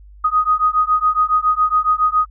sine beating tone pair, 1244.5 / 1251.7 Hz, D#6 / D#6, 0 / +10 cents, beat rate 7.2 Hz, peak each -16 dBFS, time 0.24-2.26 s, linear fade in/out 10 ms, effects added 50 Hz sine -39 dBFS peak until 2.3 s

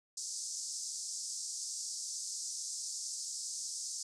pink band-pass noise, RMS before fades -41 dBFS, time 0.17-4.03 s, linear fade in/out 5 ms, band 5000 to 8700 Hz, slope 48 dB/octave, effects none

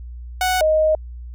sawtooth / sine tone pair in turn, 740 / 623.5 Hz, F#5 / D#5, 0 / +3 cents, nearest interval minor third, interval 297 cents, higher first, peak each -13 dBFS, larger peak neither, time 0.41-0.61 / 0.61-0.95 s, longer second, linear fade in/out 2 ms, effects added 60 Hz sine -31 dBFS peak until 1.34 s

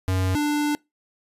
square tone pair in turn, 93.5 / 295.6 Hz, F#2 / D4, +19 / +11 cents, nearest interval octave + minor sixth, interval 1992 cents, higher second, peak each -21 dBFS, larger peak neither, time 0.08-0.35 / 0.35-0.75 s, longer second, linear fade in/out 0 ms, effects noise-tail reverb RT60 0.2 s tail -24 dB re dry + resampled to 32000 Hz

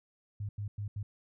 sine tone bursts at uneven times, 102.8 Hz, G#2, 17 cents flat, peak -34 dBFS, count 4, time 0.4-0.49 / 0.58-0.68 / 0.78-0.88 / 0.96-1.03 s, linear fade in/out 5 ms, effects none

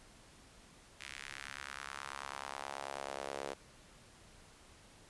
sawtooth tone with high-pass filter sweep, 69.3 Hz, C#2, in tune, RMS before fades -45 dBFS, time 1-3.54 s, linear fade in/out 10 ms, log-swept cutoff 2200 to 480 Hz, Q 1.9, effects pink hiss -60 dBFS RMS until 5.09 s + resampled to 24000 Hz

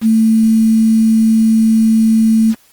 sine tone with quantisation, 222.5 Hz, A3, 20 cents sharp, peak -7 dBFS, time 0.01-2.55 s, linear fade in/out 50 ms, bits 5, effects white hiss -50 dBFS RMS until 2.72 s + Opus 24 kbps

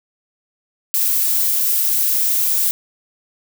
violet noise, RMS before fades -17 dBFS, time 0.94-2.71 s, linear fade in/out 0 ms, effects none

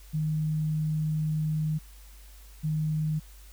sine tone pair in turn, 154.9 / 154.9 Hz, D#3 / D#3, -7 / -7 cents, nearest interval unison, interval 0 cents, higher neither, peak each -25 / -25 dBFS, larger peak neither, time 0.13-1.79 / 2.63-3.2 s, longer first, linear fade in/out 20 ms, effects added 50 Hz sine -47 dBFS peak until 3.52 s + white hiss -56 dBFS RMS until 3.52 s

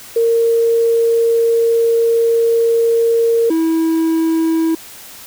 sine / triangle tone pair in turn, 461.1 / 325.1 Hz, A#4 / E4, -19 / -24 cents, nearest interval tritone, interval 605 cents, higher first, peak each -10 dBFS, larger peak neither, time 0.16-3.5 / 3.5-4.75 s, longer first, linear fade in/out 5 ms, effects white hiss -36 dBFS RMS until 5.26 s

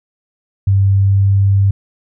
sine tone with pitch glide, 98 to 98.62 Hz, G2 to G2, 0 to +11 cents, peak -8 dBFS, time 0.67-1.71 s, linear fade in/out 5 ms, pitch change +11 cents, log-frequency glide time 0.9-1.32 s, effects none

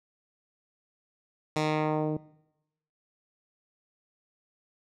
10% pulse tone with low-pass filter sweep, 154.1 Hz, D#3, 16 cents flat, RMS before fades -28 dBFS, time 1.56-2.17 s, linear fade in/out 2 ms, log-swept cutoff 7500 to 330 Hz, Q 0.88, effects noise-tail reverb RT60 0.9 s tail -20 dB re dry

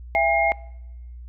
sine tone cluster, 669 / 809 / 2137 Hz, E5 / G#5 / C7, +25 / -46 / +36 cents, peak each -21 dBFS, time 0.15-0.52 s, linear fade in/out 0 ms, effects noise-tail reverb RT60 0.9 s tail -22 dB re dry + added 60 Hz sine -36 dBFS peak until 1.28 s

